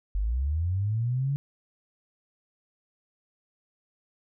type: linear sweep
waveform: sine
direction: up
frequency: 45.59 to 143.4 Hz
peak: -24 dBFS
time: 0.15-1.36 s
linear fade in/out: 0 ms
effects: none